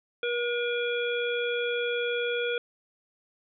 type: harmonic tone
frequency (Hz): 479.6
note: A#4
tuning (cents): +49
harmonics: 1 / 3 / 5 / 7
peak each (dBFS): -28 / -33 / -35 / -36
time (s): 0.23-2.58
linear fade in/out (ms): 2
effects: none